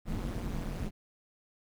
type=noise with amplitude modulation; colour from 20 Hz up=brown; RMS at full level=-31 dBFS; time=0.05-0.91 s; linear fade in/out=50 ms; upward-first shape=sine; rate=185 Hz; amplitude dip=95%; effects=none